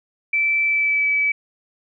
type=tone with pitch glide; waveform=sine; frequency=2325 to 2294 Hz; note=D7 to D7; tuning=-18 to -41 cents; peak=-16 dBFS; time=0.33-1.32 s; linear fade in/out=5 ms; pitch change=-23 cents; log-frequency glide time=0.64-1.08 s; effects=none